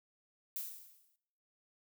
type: noise with exponential decay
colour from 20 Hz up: violet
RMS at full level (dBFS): -38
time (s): 0.56-1.16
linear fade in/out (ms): 1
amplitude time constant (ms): 130
effects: noise-tail reverb RT60 0.8 s tail -20 dB re dry